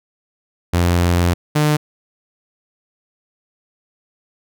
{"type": "tone pair in turn", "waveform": "sawtooth", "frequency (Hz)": [87.2, 150.51], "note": ["F2", "D3"], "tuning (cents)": [-2, 43], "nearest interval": "major sixth", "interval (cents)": 945, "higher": "second", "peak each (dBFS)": -9, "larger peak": "neither", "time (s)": [[0.73, 1.34], [1.55, 1.77]], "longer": "first", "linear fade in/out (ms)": 10, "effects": []}